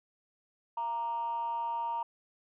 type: tone with frequency modulation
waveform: sine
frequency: 932.3 Hz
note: A#5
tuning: in tune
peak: -30 dBFS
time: 0.77-2.03 s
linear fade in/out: 5 ms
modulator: 249 Hz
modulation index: 0.35
effects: tanh soft clip ceiling -27 dBFS